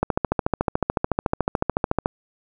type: click train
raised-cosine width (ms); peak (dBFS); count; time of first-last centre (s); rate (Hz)
1; -5; 29; 0.03-2.059; 13.8
effects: none

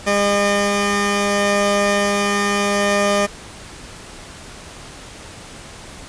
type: tone pair together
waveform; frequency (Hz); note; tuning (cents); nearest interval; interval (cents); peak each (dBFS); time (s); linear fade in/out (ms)
15% pulse; 202.8 / 607.7; G#3 / D#5; -41 / -41; octave + perfect fifth; 1900; -12; 0.06-3.27; 20
effects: pink hiss -37 dBFS RMS until 6.08 s + resampled to 22050 Hz

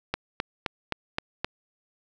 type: click train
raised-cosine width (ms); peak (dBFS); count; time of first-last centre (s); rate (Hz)
0.3; -10; 6; 0.14-1.445; 3.83
effects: none

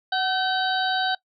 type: harmonic tone with a mistuned harmonic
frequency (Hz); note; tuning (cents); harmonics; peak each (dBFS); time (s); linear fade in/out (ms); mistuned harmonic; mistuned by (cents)
767; G5; -38; 1 / 2 / 4 / 5 / 6; -24 / -26 / -33 / -29 / -34; 0.12-1.15; 5; 1; -47
effects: noise-tail reverb RT60 0.1 s tail -21 dB re dry

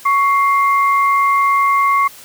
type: tone pair together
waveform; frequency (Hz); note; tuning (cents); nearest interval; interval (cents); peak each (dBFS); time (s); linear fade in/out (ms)
sine; 1112.4 / 2100; C#6 / C7; +6 / +6; major seventh; 1100; -11 / -19; 0.05-2.08; 10
effects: white hiss -39 dBFS RMS until 2.24 s

